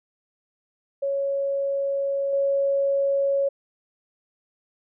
sine tone with level steps, 554.4 Hz, C#5, in tune, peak -22 / -19 dBFS, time 1.02-3.49 s, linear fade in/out 10 ms, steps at 2.33 s, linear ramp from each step 2 ms, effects none

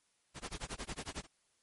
pink noise with tremolo, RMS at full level -40 dBFS, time 0.34-1.27 s, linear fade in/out 50 ms, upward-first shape sine, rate 11 Hz, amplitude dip 100%, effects white hiss -75 dBFS RMS until 1.62 s + MP3 48 kbps

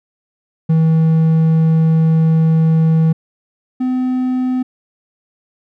triangle tone pair in turn, 160.9 / 254.7 Hz, E3 / C4, -42 / -46 cents, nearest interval minor sixth, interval 796 cents, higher second, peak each -7 / -12 dBFS, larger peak first, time 0.69-3.13 / 3.8-4.63 s, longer first, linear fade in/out 10 ms, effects none

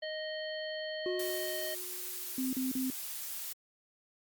harmonic tone, 622.3 Hz, D#5, in tune, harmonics 1 / 3 / 5 / 7, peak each -38 / -43 / -45 / -46 dBFS, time 0.02-1.75 s, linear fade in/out 10 ms
triangle tone with exponential decay, 363.6 Hz, F#4, 30 cents flat, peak -29 dBFS, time 1.06-2.77 s, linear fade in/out 1 ms, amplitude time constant 370 ms
blue noise, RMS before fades -40 dBFS, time 1.19-3.53 s, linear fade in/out 5 ms
sine tone bursts, 260 Hz, C4, 11 cents flat, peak -31 dBFS, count 3, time 2.38-2.902 s, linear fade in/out 2 ms, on 150 ms, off 36 ms
effects Opus 48 kbps

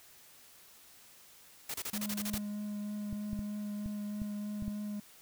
white noise bursts, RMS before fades -38 dBFS, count 9, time 1.69-2.382 s, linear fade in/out 5 ms, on 52 ms, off 28 ms
triangle tone with vibrato, 207.7 Hz, G#3, in tune, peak -34 dBFS, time 1.93-5 s, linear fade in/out 5 ms, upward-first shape triangle, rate 3.2 Hz, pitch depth 12 cents each way
clicks, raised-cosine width 5 ms, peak -27 dBFS, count 8, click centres 2.341 / 3.128 / 3.331 / 3.391 / 3.86 / 4.218 / 4.624 / 4.68 s
effects white hiss -58 dBFS RMS until 5.21 s

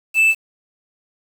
triangle tone with quantisation, 2637 Hz, E7, in tune, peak -9 dBFS, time 0.14-0.35 s, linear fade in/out 50 ms, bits 6, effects none

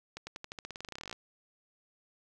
accelerating click train, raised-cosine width 0.2 ms, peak -24 dBFS, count 22, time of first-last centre 0.17-1.128 s, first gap 100 ms, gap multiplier 0.91, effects none

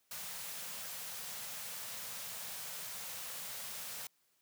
white band-stop noise, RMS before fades -44 dBFS, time 0.11-4.07 s, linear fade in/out 2 ms, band 230 to 450 Hz, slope 48 dB/octave, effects white hiss -75 dBFS RMS until 4.41 s + high-pass 100 Hz 12 dB/octave

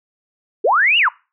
sine linear two-way sweep, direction up then down, 349.2 to 2929 to 844 Hz, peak -11 dBFS, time 0.64-1.09 s, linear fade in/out 10 ms, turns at 0.98 s, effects noise-tail reverb RT60 0.3 s tail -23 dB re dry

